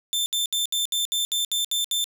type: tone bursts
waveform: sawtooth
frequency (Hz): 3556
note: A7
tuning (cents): +18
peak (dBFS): -19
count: 10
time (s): 0.13-2.042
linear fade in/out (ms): 0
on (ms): 130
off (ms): 68
effects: none